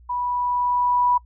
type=tone with level ramp; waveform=sine; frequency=981 Hz; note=B5; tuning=12 cents flat; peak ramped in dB=-23 to -15 dBFS; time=0.09-1.18 s; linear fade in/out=10 ms; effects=noise-tail reverb RT60 0.1 s tail -24 dB re dry + added 60 Hz sine -46 dBFS peak until 1.25 s